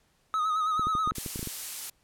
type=tone with vibrato; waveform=triangle; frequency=1263 Hz; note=D#6; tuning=26 cents sharp; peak=-23 dBFS; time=0.34-1.11 s; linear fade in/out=0 ms; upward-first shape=sine; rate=9.3 Hz; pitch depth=51 cents each way
type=clicks; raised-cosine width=3 ms; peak=-23 dBFS; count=11; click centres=0.795 / 0.87 / 0.952 / 1.075 / 1.119 / 1.183 / 1.262 / 1.359 / 1.393 / 1.429 / 1.473 s
type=noise; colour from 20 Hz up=blue; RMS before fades=-34 dBFS; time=1.15-1.9 s; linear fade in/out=5 ms
effects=pink hiss -68 dBFS RMS until 2.03 s + low-pass 12000 Hz 12 dB/octave